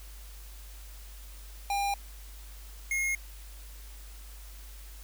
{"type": "tone pair in turn", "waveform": "square", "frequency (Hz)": [802, 2151], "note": ["G5", "C7"], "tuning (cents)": [39, 47], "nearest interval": "octave + perfect fourth", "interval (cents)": 1708, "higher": "second", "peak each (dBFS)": -28, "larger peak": "neither", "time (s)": [[1.7, 1.94], [2.91, 3.15]], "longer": "neither", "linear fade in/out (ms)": 2, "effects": ["added 50 Hz sine -44 dBFS peak until 5.03 s", "white hiss -53 dBFS RMS until 5.03 s"]}